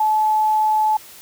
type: tone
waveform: sine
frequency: 862 Hz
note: A5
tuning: 36 cents flat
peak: -14 dBFS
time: 0-0.97 s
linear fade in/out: 5 ms
effects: white hiss -42 dBFS RMS until 1.21 s